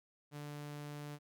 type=tone; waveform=sawtooth; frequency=146.83 Hz; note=D3; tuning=in tune; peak=-40 dBFS; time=0.31-1.19 s; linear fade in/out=50 ms; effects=none